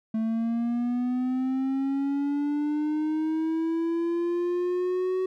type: linear sweep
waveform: triangle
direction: up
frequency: 220 to 374.8 Hz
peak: -22 dBFS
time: 0.14-5.26 s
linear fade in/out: 5 ms
effects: none